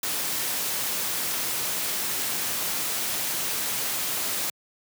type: noise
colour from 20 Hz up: white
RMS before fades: -28 dBFS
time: 0.03-4.5 s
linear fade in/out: 2 ms
effects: high-pass 100 Hz 12 dB/octave